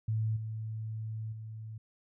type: tone with level steps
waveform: sine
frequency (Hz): 110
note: A2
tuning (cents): 0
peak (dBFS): -28 / -35 / -40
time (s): 0.08-1.78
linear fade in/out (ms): 5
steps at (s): 0.36 / 1.32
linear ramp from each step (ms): 10
effects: none